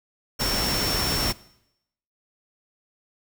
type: tone in noise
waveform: sine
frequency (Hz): 5440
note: F8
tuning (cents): -46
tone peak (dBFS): -26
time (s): 0.39-1.33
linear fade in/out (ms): 20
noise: pink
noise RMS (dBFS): -26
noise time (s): 0.39-1.33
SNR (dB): -3
effects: noise-tail reverb RT60 0.8 s tail -20 dB re dry